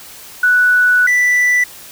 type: tone pair in turn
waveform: sine / triangle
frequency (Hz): 1480 / 1975.6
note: F#6 / B6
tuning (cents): 0 / 0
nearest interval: perfect fourth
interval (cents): 500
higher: second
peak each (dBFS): -8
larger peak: neither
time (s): 0.43-1.07 / 1.07-1.64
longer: first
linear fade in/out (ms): 5
effects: white hiss -36 dBFS RMS until 1.91 s